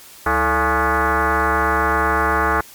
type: tone with frequency modulation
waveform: sine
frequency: 184.6 Hz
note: F#3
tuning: 4 cents flat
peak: -14 dBFS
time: 0.26-2.61 s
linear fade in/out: 5 ms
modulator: 256 Hz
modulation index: 5.9
effects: white hiss -42 dBFS RMS until 2.74 s + MP3 96 kbps